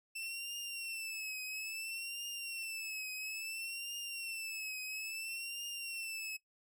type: tone with vibrato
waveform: sawtooth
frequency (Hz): 2667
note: E7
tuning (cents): +20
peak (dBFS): -37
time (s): 0.15-6.37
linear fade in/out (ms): 10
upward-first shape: triangle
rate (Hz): 0.59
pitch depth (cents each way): 100
effects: noise-tail reverb RT60 0.1 s tail -18 dB re dry